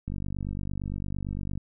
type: click train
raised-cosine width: 5 ms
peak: -21 dBFS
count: 74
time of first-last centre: 0.08-1.576 s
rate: 48.8 Hz
effects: none